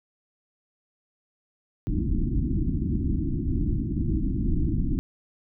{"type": "low-pass noise", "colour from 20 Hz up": "pink", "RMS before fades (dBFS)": -25, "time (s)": [1.87, 4.99], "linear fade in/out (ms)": 0, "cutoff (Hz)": 340, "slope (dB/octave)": 96, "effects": []}